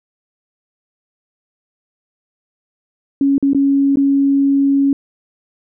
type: tone with dropouts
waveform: sine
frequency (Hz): 277.2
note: C#4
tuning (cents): 0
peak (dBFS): -10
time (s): 3.21-4.93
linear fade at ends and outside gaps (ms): 2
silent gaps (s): 3.381-3.426 / 3.533-3.547 / 3.958-3.971
effects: none